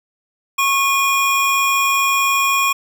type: tone pair together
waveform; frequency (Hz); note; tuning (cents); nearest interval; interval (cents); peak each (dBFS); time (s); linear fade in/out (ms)
square; 1098.7 / 2446; C#6 / D#7; -16 / -30; octave + major second; 1386; -17 / -18; 0.58-2.73; 10
effects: none